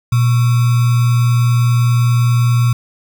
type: tone with sample-and-hold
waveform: sine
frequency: 120 Hz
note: B2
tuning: 49 cents flat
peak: -9 dBFS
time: 0.12-2.73 s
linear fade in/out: 5 ms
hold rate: 1225 Hz
effects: none